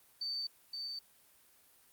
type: tone with echo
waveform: sine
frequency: 4567 Hz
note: D8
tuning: 49 cents flat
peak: -35 dBFS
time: 0.21-0.47 s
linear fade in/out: 5 ms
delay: 520 ms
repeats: 1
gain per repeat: -3 dB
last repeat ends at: 0.99 s
effects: white hiss -65 dBFS RMS until 1.92 s + Opus 32 kbps

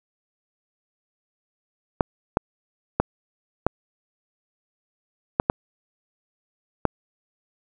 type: clicks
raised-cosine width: 1 ms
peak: -3 dBFS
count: 7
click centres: 2.008 / 2.371 / 3 / 3.666 / 5.399 / 5.499 / 6.853 s
effects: none

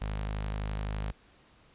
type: tone with notch filter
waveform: sawtooth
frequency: 51.8 Hz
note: G#1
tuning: 4 cents flat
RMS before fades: -34 dBFS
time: 0.01-1.12 s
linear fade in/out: 10 ms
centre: 330 Hz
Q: 1.5
effects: pink hiss -61 dBFS RMS until 1.74 s + resampled to 8000 Hz

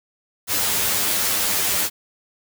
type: noise with comb filter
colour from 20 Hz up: white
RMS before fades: -21 dBFS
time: 0.47-1.9 s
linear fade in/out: 50 ms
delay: 10 ms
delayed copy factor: +0.75
effects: none

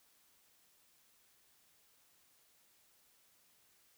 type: silence
effects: white hiss -70 dBFS RMS until 3.97 s

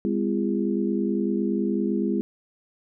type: harmonic tone with a mistuned harmonic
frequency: 68 Hz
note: C#2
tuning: 33 cents flat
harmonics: 3 / 4 / 5 / 6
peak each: -25 / -28 / -27 / -31 dBFS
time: 0.05-2.21 s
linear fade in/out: 0 ms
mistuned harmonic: 4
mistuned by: -120 cents
effects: none

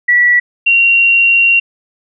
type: tone pair in turn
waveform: sine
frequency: 1947 / 2753 Hz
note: B6 / F7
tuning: -25 / -25 cents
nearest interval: tritone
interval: 600 cents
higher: second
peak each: -6 dBFS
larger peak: neither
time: 0.08-0.4 / 0.66-1.6 s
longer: second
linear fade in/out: 10 ms
effects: none

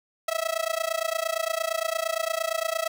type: tone with amplitude modulation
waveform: sawtooth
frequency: 652 Hz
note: E5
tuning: 19 cents flat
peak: -18 dBFS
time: 0.28-2.88 s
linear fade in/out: 5 ms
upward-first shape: sine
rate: 28.7 Hz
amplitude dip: 95%
effects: 9-bit

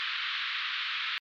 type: band-pass noise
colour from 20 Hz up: white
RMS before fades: -33 dBFS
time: 0-1.18 s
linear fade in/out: 0 ms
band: 1200 to 3900 Hz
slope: 48 dB/octave
effects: MP3 96 kbps

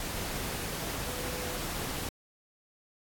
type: tone in noise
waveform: sine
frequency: 498.4 Hz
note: B4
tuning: 16 cents sharp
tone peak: -42 dBFS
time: 1.07-1.58 s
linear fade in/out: 2 ms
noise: pink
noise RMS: -36 dBFS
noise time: 0-2.09 s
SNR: -9 dB
effects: AAC 64 kbps

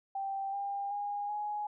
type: tone with pitch steps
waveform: sine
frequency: 783 / 799.9 / 817.2 / 834.8 Hz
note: G5 / G5 / G#5 / G#5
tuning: -2 / +35 / -28 / +9 cents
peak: -33 dBFS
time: 0.15-1.67 s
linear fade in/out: 5 ms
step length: 380 ms
effects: none

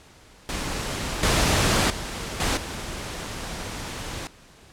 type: noise with level steps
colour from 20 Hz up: pink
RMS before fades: -29 / -20 / -32 / -23 / -33 dBFS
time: 0.49-4.27 s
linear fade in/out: 0 ms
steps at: 1.23 / 1.9 / 2.4 / 2.57 s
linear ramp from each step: 2 ms
effects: pink hiss -51 dBFS RMS until 4.72 s + low-pass 9000 Hz 12 dB/octave

